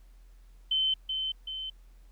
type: tone with echo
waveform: sine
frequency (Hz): 3073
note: G7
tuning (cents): -35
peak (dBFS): -24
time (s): 0.71-0.94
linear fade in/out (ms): 5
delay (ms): 380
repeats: 2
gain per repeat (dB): -5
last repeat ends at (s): 1.7
effects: added 42 Hz sine -51 dBFS peak until 2.11 s + pink hiss -69 dBFS RMS until 2.11 s